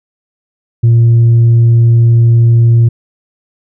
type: tone with tanh clipping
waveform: sine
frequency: 116.54 Hz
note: A#2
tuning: in tune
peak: -4 dBFS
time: 0.83-2.89 s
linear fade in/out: 10 ms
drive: 1 dB
effects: none